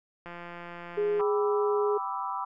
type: click train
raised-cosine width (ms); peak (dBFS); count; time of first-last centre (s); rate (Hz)
0.5; -27; 165; 0.26-1.208; 173
type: tone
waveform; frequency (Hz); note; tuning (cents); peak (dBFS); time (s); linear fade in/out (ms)
sine; 415.3; G#4; 0; -24; 0.97-1.98; 10
type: chord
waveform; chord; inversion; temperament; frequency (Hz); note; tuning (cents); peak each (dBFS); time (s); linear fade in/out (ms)
sine; E minor seventh; first; equal; 784 / 987.8 / 1174.7 / 1318.5; G5 / B5 / D6 / E6; 0 / 0 / 0 / 0; -37 / -33 / -36 / -38; 1.19-2.45; 10
effects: none